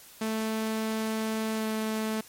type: tone with pitch glide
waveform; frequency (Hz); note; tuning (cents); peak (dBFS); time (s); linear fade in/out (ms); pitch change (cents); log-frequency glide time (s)
sawtooth; 220 to 218.5; A3 to A3; 0 to -12; -24; 0.21-2.21; 5; -12; 1.54-1.66
effects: white hiss -51 dBFS RMS until 2.28 s + MP3 64 kbps